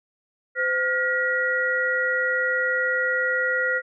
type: tone cluster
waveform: sine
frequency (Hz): 511 / 1422 / 1917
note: C5 / F6 / A#6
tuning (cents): -41 / +31 / +48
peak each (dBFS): -27 / -24 / -24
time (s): 0.55-3.82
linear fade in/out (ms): 50
effects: none